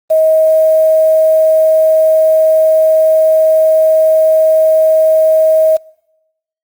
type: tone with quantisation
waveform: sine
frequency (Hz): 634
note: D#5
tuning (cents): +32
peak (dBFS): -6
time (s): 0.1-5.77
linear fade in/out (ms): 10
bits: 5
effects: noise-tail reverb RT60 0.9 s tail -25 dB re dry + Opus 32 kbps